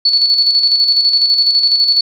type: tone with tremolo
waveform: sine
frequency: 4435 Hz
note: C#8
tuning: in tune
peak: -7 dBFS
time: 0.05-2.01 s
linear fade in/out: 5 ms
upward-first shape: square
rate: 12 Hz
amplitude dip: 45%
effects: none